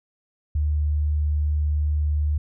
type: tone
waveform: sine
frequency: 74.8 Hz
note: D2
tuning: 32 cents sharp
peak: -19 dBFS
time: 0.55-2.38 s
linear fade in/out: 5 ms
effects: none